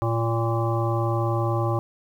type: harmonic tone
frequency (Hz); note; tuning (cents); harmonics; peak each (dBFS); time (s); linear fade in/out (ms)
115.1; A#2; -22; 1 / 3 / 5 / 7 / 9 / 10; -23 / -28 / -30 / -31 / -33 / -33; 0.02-1.79; 0
effects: 9-bit